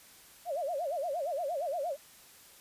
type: tone with vibrato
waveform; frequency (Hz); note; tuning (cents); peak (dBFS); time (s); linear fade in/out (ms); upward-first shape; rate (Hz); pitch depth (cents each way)
sine; 622.3; D#5; 0; -31; 0.45-1.97; 50; sine; 8.6; 250
effects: white hiss -56 dBFS RMS until 2.6 s + resampled to 32000 Hz